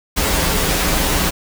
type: noise with comb filter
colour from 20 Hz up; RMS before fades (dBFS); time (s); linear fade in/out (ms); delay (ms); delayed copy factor
pink; -17; 0.16-1.31; 20; 8.4; -0.6
effects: none